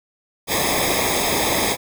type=noise with comb filter; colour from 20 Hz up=pink; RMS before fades=-20 dBFS; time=0.47-1.77 s; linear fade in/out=50 ms; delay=0.69 ms; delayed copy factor=-0.85; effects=none